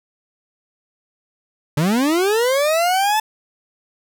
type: linear sweep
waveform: 40% pulse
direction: up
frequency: 138.59 to 880 Hz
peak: -14 dBFS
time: 1.77-3.2 s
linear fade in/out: 5 ms
effects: none